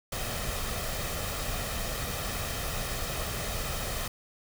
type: noise with comb filter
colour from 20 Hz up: pink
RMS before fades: -33 dBFS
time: 0.12-4.08 s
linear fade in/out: 5 ms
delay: 1.6 ms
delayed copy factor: +0.5
effects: none